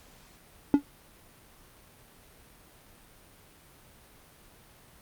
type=tone with exponential decay; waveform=triangle; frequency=285.8 Hz; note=D4; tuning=47 cents flat; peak=-11 dBFS; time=0.74-0.83 s; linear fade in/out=1 ms; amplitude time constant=18 ms; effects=pink hiss -56 dBFS RMS until 5.01 s + Opus 48 kbps